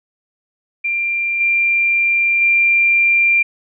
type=tone with level steps; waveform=sine; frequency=2378 Hz; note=D7; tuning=21 cents sharp; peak=-16 / -12 / -10 dBFS; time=0.84-3.43 s; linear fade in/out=10 ms; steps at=1.4 / 2.41 s; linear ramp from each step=10 ms; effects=none